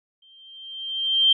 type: tone with exponential growth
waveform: sine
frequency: 3153 Hz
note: G7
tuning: 9 cents sharp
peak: -12 dBFS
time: 0.22-1.33 s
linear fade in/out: 5 ms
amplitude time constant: 240 ms
effects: none